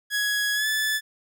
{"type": "tone with pitch glide", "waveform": "sawtooth", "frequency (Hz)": [1671, 1737.9], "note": ["G#6", "A6"], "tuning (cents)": [10, -22], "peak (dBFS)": -19, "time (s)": [0.1, 1.01], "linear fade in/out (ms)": 50, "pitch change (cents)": 68, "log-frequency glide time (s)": [0.54, 0.67], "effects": []}